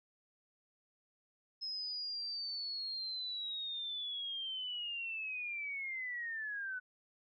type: linear sweep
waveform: sine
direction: down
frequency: 5160 to 1480 Hz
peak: -38 dBFS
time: 1.61-6.8 s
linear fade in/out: 20 ms
effects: none